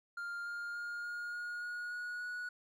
triangle tone with pitch steps, 1400 / 1408.9 / 1417.9 / 1426.9 / 1436 / 1445.2 / 1454.4 / 1463.7 Hz, F6 / F6 / F6 / F6 / F6 / F#6 / F#6 / F#6, +4 / +15 / +26 / +37 / +48 / -41 / -30 / -19 cents, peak -37 dBFS, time 0.17-2.49 s, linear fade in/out 5 ms, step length 290 ms, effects none

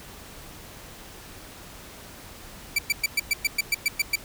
sawtooth tone bursts, 2323 Hz, D7, 20 cents flat, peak -16 dBFS, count 11, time 2.76-4.157 s, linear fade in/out 5 ms, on 27 ms, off 110 ms, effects pink hiss -44 dBFS RMS until 4.24 s

